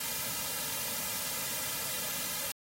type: noise with comb filter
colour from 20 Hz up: white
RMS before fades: -35 dBFS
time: 0-2.52 s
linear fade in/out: 5 ms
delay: 2.7 ms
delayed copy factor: -0.85
effects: AAC 48 kbps